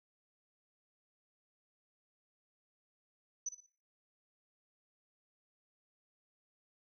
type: tone with echo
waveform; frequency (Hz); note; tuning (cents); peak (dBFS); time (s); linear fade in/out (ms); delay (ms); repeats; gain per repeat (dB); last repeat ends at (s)
sine; 6000; F#8; +23; -34; 3.46-3.49; 5; 58; 3; -10; 3.664
effects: noise-tail reverb RT60 0.4 s tail -18 dB re dry